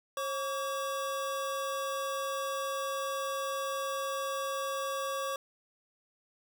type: tone pair together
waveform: square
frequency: 541 / 1139.7 Hz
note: C#5 / C#6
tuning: -42 / +48 cents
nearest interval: octave + minor second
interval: 1290 cents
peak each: -36 / -36 dBFS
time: 0.17-5.36 s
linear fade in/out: 2 ms
effects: none